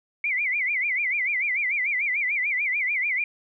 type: tone with vibrato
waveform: sine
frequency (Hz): 2190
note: C#7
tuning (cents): -22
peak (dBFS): -22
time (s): 0.24-3.24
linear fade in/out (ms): 2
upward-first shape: sine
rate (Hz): 6.8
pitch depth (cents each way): 180
effects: none